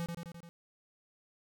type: tone with echo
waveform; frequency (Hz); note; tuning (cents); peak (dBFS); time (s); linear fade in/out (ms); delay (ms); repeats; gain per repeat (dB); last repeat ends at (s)
square; 170; F3; -46; -35; 0-0.06; 0; 86; 5; -3; 0.49
effects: none